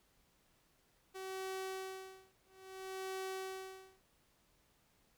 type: tone with tremolo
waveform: sawtooth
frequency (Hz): 380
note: F#4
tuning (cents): +46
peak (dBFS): -36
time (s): 1.14-4.1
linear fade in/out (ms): 20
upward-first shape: sine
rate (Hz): 0.6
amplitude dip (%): 100
effects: pink hiss -73 dBFS RMS until 5.17 s